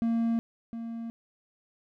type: tone with echo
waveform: triangle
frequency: 230 Hz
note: A#3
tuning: 23 cents flat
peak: -22 dBFS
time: 0.02-0.39 s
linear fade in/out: 0 ms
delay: 710 ms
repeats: 1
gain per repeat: -10 dB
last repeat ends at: 1.1 s
effects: none